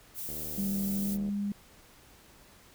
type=noise; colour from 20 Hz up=violet; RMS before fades=-38 dBFS; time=0.14-1.18 s; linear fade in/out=50 ms
type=click train; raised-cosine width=2 ms; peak=-32 dBFS; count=78; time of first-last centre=0.29-1.29 s; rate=77 Hz
type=tone with pitch glide; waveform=sine; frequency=197.5 to 202.7 Hz; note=G3 to G#3; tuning=+13 to -42 cents; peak=-29 dBFS; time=0.58-1.52 s; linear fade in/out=2 ms; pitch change=+45 cents; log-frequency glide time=0.82-1.36 s
effects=pink hiss -57 dBFS RMS until 2.74 s